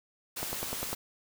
white noise, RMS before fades -37 dBFS, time 0.36-0.95 s, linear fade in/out 10 ms
click train, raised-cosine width 1 ms, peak -20 dBFS, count 6, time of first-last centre 0.43-0.93 s, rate 10 Hz
effects none

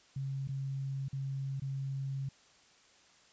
sine tone with dropouts, 136 Hz, C#3, 33 cents flat, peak -34 dBFS, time 0.16-2.29 s, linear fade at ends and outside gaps 5 ms, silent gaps 0.475-0.488 / 1.084-1.129 / 1.599-1.619 s, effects white hiss -63 dBFS RMS until 3.32 s + resampled to 16000 Hz

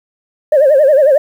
sine tone with vibrato, 571 Hz, D5, 49 cents flat, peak -4 dBFS, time 0.52-1.18 s, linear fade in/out 5 ms, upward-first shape sine, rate 11 Hz, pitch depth 150 cents each way, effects tanh soft clip ceiling -2 dBFS + 7-bit

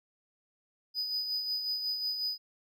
triangle tone with tremolo, 4978 Hz, D#8, in tune, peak -28 dBFS, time 0.94-2.38 s, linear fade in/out 50 ms, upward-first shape sine, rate 5.5 Hz, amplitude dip 45%, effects none

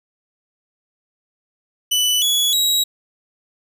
sawtooth tone with pitch steps, 2981 / 3385 / 3844 Hz, F#7 / G#7 / B7, +12 / +32 / -48 cents, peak -12 dBFS, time 1.91-2.84 s, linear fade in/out 10 ms, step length 310 ms, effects none

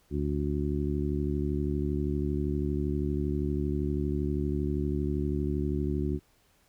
harmonic tone, 72.6 Hz, D2, 19 cents flat, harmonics 1 / 2 / 3 / 4 / 5, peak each -31 / -33 / -35 / -34 / -34 dBFS, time 0.1-6.2 s, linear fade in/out 50 ms, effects pink hiss -66 dBFS RMS until 6.68 s

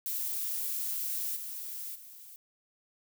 violet noise with level steps, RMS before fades -34 / -40 / -50 dBFS, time 0.06-2.36 s, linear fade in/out 0 ms, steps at 1.35 / 1.94 s, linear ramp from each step 20 ms, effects none

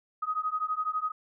sine beating tone pair, 1250 / 1262 Hz, D#6 / D#6, +8 / +24 cents, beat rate 12 Hz, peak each -31 dBFS, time 0.22-1.12 s, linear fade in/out 10 ms, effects none

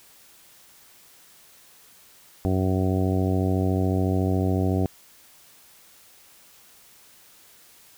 harmonic tone, 93.9 Hz, F#2, 26 cents sharp, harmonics 1 / 2 / 3 / 4 / 5 / 6 / 7 / 8, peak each -23 / -27 / -27 / -30 / -34 / -38 / -34 / -36 dBFS, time 2.45-4.86 s, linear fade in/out 0 ms, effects white hiss -53 dBFS RMS until 7.97 s

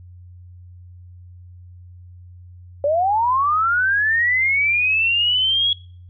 sine linear sweep, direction up, 554.4 to 3351 Hz, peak -15 dBFS, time 2.84-5.73 s, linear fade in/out 2 ms, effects noise-tail reverb RT60 0.5 s tail -24 dB re dry + added 89 Hz sine -39 dBFS peak until 6.09 s

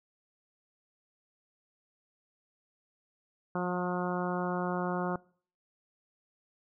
harmonic tone with a mistuned harmonic, 179.4 Hz, F3, 47 cents sharp, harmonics 1 / 2 / 3 / 4 / 5 / 6 / 7 / 8, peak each -33 / -36 / -38 / -39 / -40 / -41 / -41 / -42 dBFS, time 3.55-5.16 s, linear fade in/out 2 ms, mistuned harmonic 1, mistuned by -16 cents, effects noise-tail reverb RT60 0.5 s tail -24 dB re dry

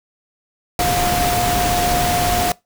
sine tone in noise, 710 Hz, F5, 28 cents sharp, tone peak -18 dBFS, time 0.79-2.52 s, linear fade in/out 2 ms, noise pink, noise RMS -20 dBFS, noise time 0.79-2.52 s, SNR -1 dB, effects noise-tail reverb RT60 0.2 s tail -22 dB re dry

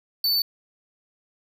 square tone, 4508 Hz, C#8, 28 cents sharp, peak -20 dBFS, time 0.24-0.42 s, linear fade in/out 2 ms, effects 10-bit

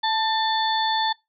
harmonic tone with a mistuned harmonic, 880 Hz, A5, in tune, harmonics 1 / 2 / 4 / 5, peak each -22 / -29 / -26 / -30 dBFS, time 0.03-1.13 s, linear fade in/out 10 ms, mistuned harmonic 2, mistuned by +29 cents, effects noise-tail reverb RT60 0.2 s tail -24 dB re dry

